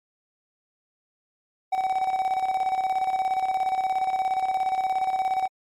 triangle tone with tremolo, 758 Hz, F#5, 42 cents sharp, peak -18 dBFS, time 1.72-5.48 s, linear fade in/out 10 ms, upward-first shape square, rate 17 Hz, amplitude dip 55%, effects MP3 64 kbps

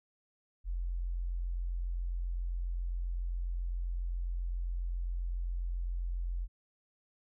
sine tone, 43.72 Hz, F1, 3 cents sharp, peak -32 dBFS, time 0.64-6.48 s, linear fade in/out 50 ms, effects none

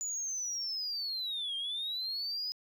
sine linear two-way sweep, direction down then up, 6990 to 3177 to 5050 Hz, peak -32 dBFS, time 0.01-2.52 s, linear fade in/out 0 ms, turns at 1.56 s, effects tanh soft clip ceiling -31 dBFS + 12-bit

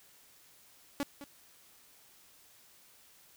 sawtooth tone with echo, 283.9 Hz, C#4, 41 cents sharp, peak -27 dBFS, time 1-1.03 s, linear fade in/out 0 ms, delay 210 ms, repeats 1, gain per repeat -13 dB, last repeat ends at 1.24 s, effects white hiss -61 dBFS RMS until 3.36 s

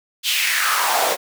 pink noise with high-pass filter sweep, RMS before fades -19 dBFS, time 0.23-1.17 s, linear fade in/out 50 ms, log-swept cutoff 3400 to 510 Hz, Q 3.2, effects none

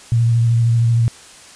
sine tone with vibrato, 116.54 Hz, A#2, in tune, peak -11 dBFS, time 0.12-1.08 s, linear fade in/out 0 ms, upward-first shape triangle, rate 13 Hz, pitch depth 31 cents each way, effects white hiss -41 dBFS RMS until 1.55 s + resampled to 22050 Hz

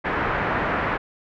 white low-pass noise, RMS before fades -24 dBFS, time 0.04-0.98 s, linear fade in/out 20 ms, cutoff 1800 Hz, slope 24 dB/octave, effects none

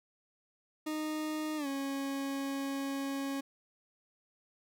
40% pulse tone with pitch glide, 308.5 to 274.8 Hz, D#4 to C#4, -15 to -15 cents, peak -33 dBFS, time 0.86-3.41 s, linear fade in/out 10 ms, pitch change -200 cents, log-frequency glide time 1.57-1.67 s, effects none

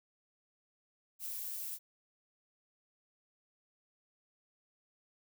violet noise with amplitude modulation, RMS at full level -40 dBFS, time 1.19-1.79 s, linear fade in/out 50 ms, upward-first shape sine, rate 185 Hz, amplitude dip 25%, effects none

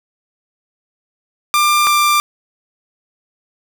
sawtooth tone pair in turn, 1192 / 1185.4 Hz, D6 / D6, +25 / +16 cents, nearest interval unison, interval 9 cents, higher first, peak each -7 dBFS, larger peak neither, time 1.54-1.87 / 1.87-2.2 s, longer neither, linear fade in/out 0 ms, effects none

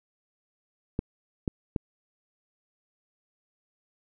clicks, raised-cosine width 3 ms, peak -14 dBFS, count 3, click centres 0.991 / 1.478 / 1.762 s, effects none

